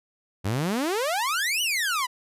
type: exponential two-way sweep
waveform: sawtooth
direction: up then down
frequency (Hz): 90.8 to 3043 to 955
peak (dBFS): -20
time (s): 0.44-2.07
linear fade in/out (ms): 20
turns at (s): 1.62
effects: resampled to 32000 Hz